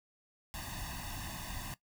pink noise with comb filter, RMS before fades -42 dBFS, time 0.54-1.74 s, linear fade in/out 0 ms, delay 1.1 ms, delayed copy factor +1, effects noise-tail reverb RT60 0.1 s tail -17 dB re dry

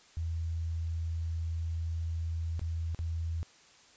sine tone with dropouts, 82.41 Hz, E2, in tune, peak -31 dBFS, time 0.17-3.43 s, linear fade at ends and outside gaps 0 ms, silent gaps 2.594-2.615 / 2.947-2.99 s, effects white hiss -59 dBFS RMS until 3.96 s + resampled to 16000 Hz

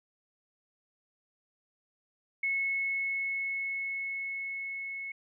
sine tone with level ramp, 2192 Hz, C#7, 20 cents flat, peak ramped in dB -27 to -36 dBFS, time 2.43-5.12 s, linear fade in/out 5 ms, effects none

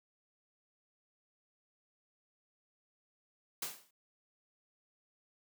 white noise with exponential decay, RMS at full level -35 dBFS, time 3.62-3.91 s, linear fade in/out 5 ms, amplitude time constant 61 ms, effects high-pass 150 Hz 12 dB/octave

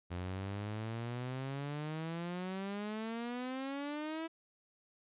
sawtooth exponential sweep, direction up, 87.31 to 329.6 Hz, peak -34 dBFS, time 0.1-4.28 s, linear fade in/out 20 ms, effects resampled to 8000 Hz

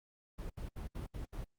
brown noise bursts, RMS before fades -42 dBFS, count 6, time 0.38-1.445 s, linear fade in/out 10 ms, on 120 ms, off 69 ms, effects Opus 24 kbps

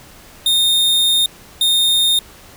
45% pulse tone bursts at uneven times, 3665 Hz, A#7, 30 cents flat, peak -12 dBFS, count 2, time 0.46-1.26 / 1.61-2.19 s, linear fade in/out 2 ms, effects pink hiss -42 dBFS RMS until 2.56 s

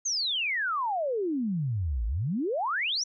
sine exponential two-way sweep, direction down then up, 6590 to 51.6 to 6170 Hz, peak -26 dBFS, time 0.05-3.04 s, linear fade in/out 10 ms, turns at 2.06 s, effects none

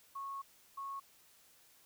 sine tone bursts at uneven times, 1100 Hz, C#6, 14 cents flat, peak -40 dBFS, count 2, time 0.15-0.42 / 0.77-1 s, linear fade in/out 10 ms, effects white hiss -65 dBFS RMS until 1.85 s

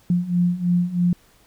sine beating tone pair, 174.4 / 177.5 Hz, F3 / F3, -2 / +28 cents, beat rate 3.1 Hz, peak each -22 / -19 dBFS, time 0.1-1.13 s, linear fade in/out 2 ms, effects pink hiss -56 dBFS RMS until 1.46 s

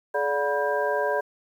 sine tone cluster, 425.3 / 581 / 722 / 976 / 1593 Hz, G#4 / D5 / F#5 / B5 / G6, +41 / -19 / -43 / -21 / +27 cents, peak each -28 / -26 / -32 / -29 / -30 dBFS, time 0.14-1.21 s, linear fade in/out 10 ms, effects 9-bit

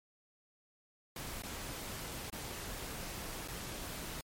pink noise with dropouts, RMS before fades -43 dBFS, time 1.16-4.21 s, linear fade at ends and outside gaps 2 ms, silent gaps 1.422-1.434 / 2.3-2.326 / 3.477-3.483 s, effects MP3 64 kbps

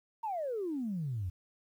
sine exponential sweep, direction down, 936 to 84.1 Hz, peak -32 dBFS, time 0.23-1.3 s, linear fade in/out 10 ms, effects tanh soft clip ceiling -28 dBFS + 11-bit

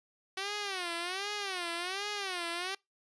5% pulse tone with vibrato, 375.2 Hz, F#4, 24 cents sharp, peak -23 dBFS, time 0.37-2.75 s, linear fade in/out 5 ms, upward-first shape sine, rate 1.3 Hz, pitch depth 180 cents each way, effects noise-tail reverb RT60 0.2 s tail -25 dB re dry + resampled to 22050 Hz

